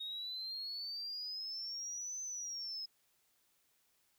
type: exponential two-way sweep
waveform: sine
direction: up then down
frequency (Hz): 3729 to 6160 to 5100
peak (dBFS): -39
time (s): 0-2.86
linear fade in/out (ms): 10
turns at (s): 2.22
effects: tanh soft clip ceiling -36 dBFS + white hiss -75 dBFS RMS until 4.18 s